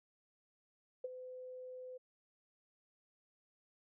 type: tone with ADSR envelope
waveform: sine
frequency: 508 Hz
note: B4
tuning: 49 cents sharp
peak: -35 dBFS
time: 1.04-1.98 s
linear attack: 6 ms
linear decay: 23 ms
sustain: -11 dB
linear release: 14 ms
effects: none